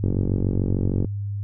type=click train; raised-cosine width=3 ms; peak=-10 dBFS; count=48; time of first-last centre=0.04-1.046 s; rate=46.7 Hz; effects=noise-tail reverb RT60 0.1 s tail -22 dB re dry + added 101 Hz sine -25 dBFS peak until 1.43 s